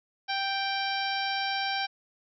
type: harmonic tone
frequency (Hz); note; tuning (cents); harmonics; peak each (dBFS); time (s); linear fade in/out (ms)
784; G5; 0; 1 / 2 / 3 / 4 / 5 / 6 / 7; -31 / -34 / -36 / -37 / -38 / -39 / -39; 0.28-1.87; 20
effects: none